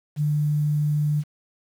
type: tone with quantisation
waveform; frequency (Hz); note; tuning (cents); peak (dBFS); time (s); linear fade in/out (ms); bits
sine; 148.9; D3; +24; -19; 0.16-1.24; 50; 8
effects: none